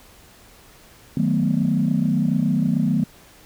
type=chord; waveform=sine; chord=B dominant seventh; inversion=first; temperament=equal; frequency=155.56 / 185 / 220 / 246.9 Hz; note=D#3 / F#3 / A3 / B3; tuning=0 / 0 / 0 / 0 cents; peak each=-22 dBFS; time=1.17-3.04 s; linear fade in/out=2 ms; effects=tanh soft clip ceiling -9 dBFS + pink hiss -49 dBFS RMS until 3.45 s